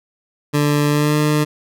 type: tone with pitch glide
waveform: 20% pulse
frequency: 146.83 to 150.44 Hz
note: D3 to D3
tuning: 0 to +42 cents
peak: -9 dBFS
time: 0.53-1.45 s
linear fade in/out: 20 ms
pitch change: +42 cents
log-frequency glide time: 0.89-1.16 s
effects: none